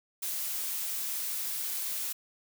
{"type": "noise", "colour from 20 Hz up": "blue", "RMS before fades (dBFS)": -34, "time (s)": [0.22, 2.13], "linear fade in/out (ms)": 10, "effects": []}